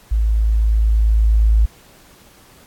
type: tone with level ramp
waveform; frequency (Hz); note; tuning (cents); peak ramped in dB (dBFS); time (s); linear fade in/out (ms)
sine; 54.3; A1; -22; -13 to -9; 0.11-1.66; 10
effects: pink hiss -48 dBFS RMS until 2.66 s + AAC 64 kbps